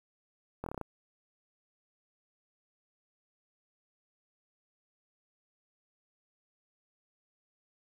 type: slowing click train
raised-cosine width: 1 ms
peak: -23 dBFS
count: 7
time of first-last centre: 0.64-0.813 s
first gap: 23 ms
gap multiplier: 1.09
effects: 9-bit